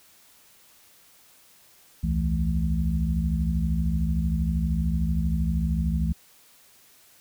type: tone cluster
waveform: sine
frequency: 64.7 / 77.7 / 165.5 / 217.4 Hz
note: C2 / D#2 / E3 / A3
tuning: -19 / -2 / +7 / -21 cents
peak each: -25 / -31 / -26 / -31 dBFS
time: 2.03-6.13 s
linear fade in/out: 10 ms
effects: white hiss -56 dBFS RMS until 7.2 s